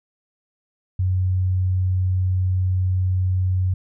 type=tone; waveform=sine; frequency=92.5 Hz; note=F#2; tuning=in tune; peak=-17 dBFS; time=0.99-3.74 s; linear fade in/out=5 ms; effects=none